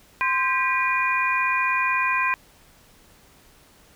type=tone cluster; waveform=sine; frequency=1035 / 1589 / 1955 / 2433 Hz; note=C6 / G6 / B6 / D#7; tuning=-19 / +23 / -18 / -39 cents; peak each=-23 / -27 / -29 / -24 dBFS; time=0.21-2.34 s; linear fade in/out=0 ms; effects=pink hiss -54 dBFS RMS until 3.95 s